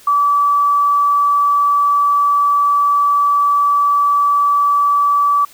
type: tone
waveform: sine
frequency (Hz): 1152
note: D6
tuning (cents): -34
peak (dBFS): -10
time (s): 0.07-5.45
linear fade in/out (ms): 5
effects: white hiss -44 dBFS RMS until 5.53 s